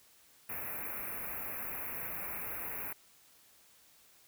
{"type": "band-stop noise", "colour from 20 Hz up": "white", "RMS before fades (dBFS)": -40, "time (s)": [0.49, 2.93], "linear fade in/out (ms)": 5, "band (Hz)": [2600, 11000], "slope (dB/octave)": 96, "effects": ["white hiss -63 dBFS RMS until 4.27 s"]}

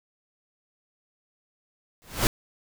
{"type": "noise with exponential growth", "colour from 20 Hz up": "pink", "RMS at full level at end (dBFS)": -18, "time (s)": [2.02, 2.27], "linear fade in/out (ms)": 0, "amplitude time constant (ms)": 53, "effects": []}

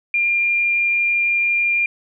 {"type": "tone", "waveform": "sine", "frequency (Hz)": 2398, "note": "D7", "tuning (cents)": 36, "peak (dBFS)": -15, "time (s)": [0.14, 1.86], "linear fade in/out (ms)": 2, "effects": []}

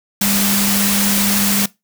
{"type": "tone in noise", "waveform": "sine", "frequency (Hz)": 200.5, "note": "G3", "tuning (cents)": 39, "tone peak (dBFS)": -18, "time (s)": [0.21, 1.66], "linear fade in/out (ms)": 5, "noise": "white", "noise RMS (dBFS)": -17, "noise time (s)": [0.21, 1.66], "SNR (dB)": -4, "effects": ["noise-tail reverb RT60 0.2 s tail -21 dB re dry"]}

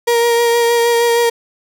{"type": "tone with vibrato", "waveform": "35% pulse", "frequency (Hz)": 469.9, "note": "A#4", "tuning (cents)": 14, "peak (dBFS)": -9, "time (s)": [0.07, 1.3], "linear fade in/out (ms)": 10, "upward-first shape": "sine", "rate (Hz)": 6.4, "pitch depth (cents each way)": 17, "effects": []}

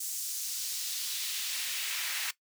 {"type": "noise with high-pass filter sweep", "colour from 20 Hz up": "pink", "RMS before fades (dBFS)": -35, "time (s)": [0, 2.31], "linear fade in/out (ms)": 5, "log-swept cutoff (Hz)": [7200, 1900], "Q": 1.2, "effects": ["noise-tail reverb RT60 0.1 s tail -17 dB re dry"]}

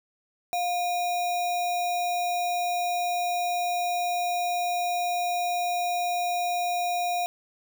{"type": "tone with sample-and-hold", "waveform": "sine", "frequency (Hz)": 706, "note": "F5", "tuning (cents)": 19, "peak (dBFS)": -24, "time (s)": [0.53, 7.26], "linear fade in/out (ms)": 0, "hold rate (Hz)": 3150, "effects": []}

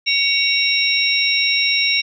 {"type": "tone cluster", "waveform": "sine", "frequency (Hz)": [2241, 2750, 3817, 5530], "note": ["C#7", "F7", "A#7", "F8"], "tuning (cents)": [18, -27, 40, -18], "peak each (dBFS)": -20, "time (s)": [0.06, 2.02], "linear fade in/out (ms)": 20, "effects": []}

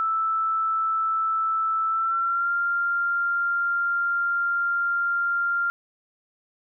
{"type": "tone with pitch glide", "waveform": "sine", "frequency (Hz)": [1318.5, 1392.1], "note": ["E6", "F6"], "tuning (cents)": [0, -6], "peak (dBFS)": -21, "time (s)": [0, 5.7], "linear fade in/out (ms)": 0, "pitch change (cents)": 94, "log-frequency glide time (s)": [1.88, 2.51], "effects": []}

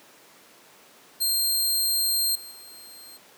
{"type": "tone with level steps", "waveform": "15% pulse", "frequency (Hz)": 4187, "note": "C8", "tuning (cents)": 0, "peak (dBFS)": [-15, -33, -37], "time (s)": [1.2, 3.18], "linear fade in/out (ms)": 20, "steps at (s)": [2.35, 2.51], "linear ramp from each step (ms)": 5, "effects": ["pink hiss -52 dBFS RMS until 3.37 s", "high-pass 300 Hz 12 dB/octave"]}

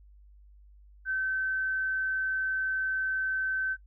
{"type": "tone", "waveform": "sine", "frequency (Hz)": 1537, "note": "G6", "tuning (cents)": -35, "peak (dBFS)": -27, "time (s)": [1.05, 3.77], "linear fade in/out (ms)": 50, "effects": ["noise-tail reverb RT60 0.1 s tail -22 dB re dry", "added 50 Hz sine -52 dBFS peak until 3.86 s"]}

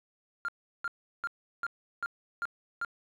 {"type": "tone bursts", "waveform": "triangle", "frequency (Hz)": 1396.9, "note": "F6", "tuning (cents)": 0, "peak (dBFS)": -27, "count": 7, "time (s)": [0.45, 2.848], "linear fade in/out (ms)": 0, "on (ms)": 34, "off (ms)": 360, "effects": ["tanh soft clip ceiling -26 dBFS"]}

